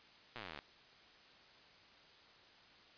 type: slowing click train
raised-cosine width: 0.3 ms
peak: -30 dBFS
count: 22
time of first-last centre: 0.36-0.589 s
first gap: 8 ms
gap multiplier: 1.03
effects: white hiss -62 dBFS RMS until 2.97 s + resampled to 11025 Hz